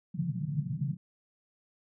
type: band-pass noise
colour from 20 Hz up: white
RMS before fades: -33 dBFS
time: 0.14-0.97 s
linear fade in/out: 10 ms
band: 130 to 170 Hz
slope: 48 dB/octave
effects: none